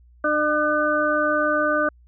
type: harmonic tone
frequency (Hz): 301.1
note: D4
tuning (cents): +43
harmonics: 1 / 2 / 4 / 5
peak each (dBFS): -26 / -22 / -24 / -23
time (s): 0.24-1.89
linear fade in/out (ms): 5
effects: added 60 Hz sine -49 dBFS peak until 2.07 s